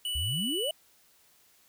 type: tone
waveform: square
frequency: 2960 Hz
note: F#7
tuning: in tune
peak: -31 dBFS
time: 0.05-0.71 s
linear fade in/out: 2 ms
type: exponential sweep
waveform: sine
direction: up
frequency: 65.41 to 659.3 Hz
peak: -31 dBFS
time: 0.15-0.71 s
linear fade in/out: 5 ms
effects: white hiss -63 dBFS RMS until 1.68 s